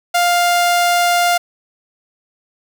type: tone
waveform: sawtooth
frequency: 701 Hz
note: F5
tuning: 6 cents sharp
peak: -8 dBFS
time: 0.14-1.38 s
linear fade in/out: 10 ms
effects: none